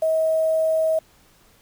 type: tone with quantisation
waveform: sine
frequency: 639 Hz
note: D#5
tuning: 46 cents sharp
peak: -17 dBFS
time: 0.02-0.99 s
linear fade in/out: 5 ms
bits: 7
effects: pink hiss -56 dBFS RMS until 1.61 s